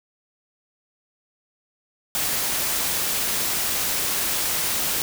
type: noise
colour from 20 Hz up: white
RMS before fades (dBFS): -24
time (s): 2.15-5.02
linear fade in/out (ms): 0
effects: none